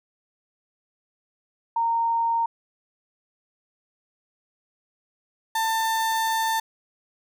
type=tone pair in turn; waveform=sine / 35% pulse; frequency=923 / 893.6 Hz; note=A#5 / A5; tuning=-17 / +27 cents; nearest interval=minor second; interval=56 cents; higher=first; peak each=-20 dBFS; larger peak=neither; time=1.76-2.46 / 5.55-6.6 s; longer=second; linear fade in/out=5 ms; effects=none